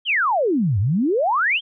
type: exponential two-way sweep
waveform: sine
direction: down then up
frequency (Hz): 3322 to 91.1 to 3322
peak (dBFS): -16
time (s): 0.05-1.61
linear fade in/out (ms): 50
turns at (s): 0.79
effects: none